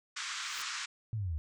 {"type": "band-pass noise", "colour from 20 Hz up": "pink", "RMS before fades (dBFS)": -39, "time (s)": [0.16, 0.86], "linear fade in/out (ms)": 10, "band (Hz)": [1100, 7700], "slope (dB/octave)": 48}
{"type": "noise with exponential growth", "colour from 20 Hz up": "white", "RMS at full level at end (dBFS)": -46, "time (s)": [0.33, 0.62], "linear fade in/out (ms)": 1, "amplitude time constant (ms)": 63}
{"type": "linear sweep", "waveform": "sine", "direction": "down", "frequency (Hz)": [116.3, 71.4], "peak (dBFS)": -32, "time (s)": [1.13, 1.38], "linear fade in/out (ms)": 0}
{"effects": []}